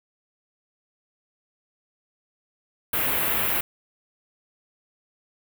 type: band-stop noise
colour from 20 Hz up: white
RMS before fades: -24 dBFS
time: 2.93-3.61 s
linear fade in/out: 5 ms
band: 2900 to 12000 Hz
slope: 24 dB/octave
effects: none